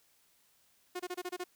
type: tone bursts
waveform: sawtooth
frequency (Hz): 360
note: F#4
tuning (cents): -47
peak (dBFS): -32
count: 7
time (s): 0.95-1.441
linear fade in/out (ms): 10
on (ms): 47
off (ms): 27
effects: white hiss -69 dBFS RMS until 1.55 s